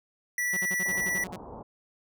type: tone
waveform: square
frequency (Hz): 1956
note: B6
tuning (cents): -17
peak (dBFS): -27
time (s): 0.38-1.24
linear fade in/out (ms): 2
type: tone bursts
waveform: sawtooth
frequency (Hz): 184.8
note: F#3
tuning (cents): -2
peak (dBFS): -31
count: 10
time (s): 0.53-1.361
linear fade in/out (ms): 5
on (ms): 39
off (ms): 49
type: low-pass noise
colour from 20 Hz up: white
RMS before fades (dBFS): -43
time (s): 0.85-1.63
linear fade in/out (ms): 10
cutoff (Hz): 1000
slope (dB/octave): 48
effects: none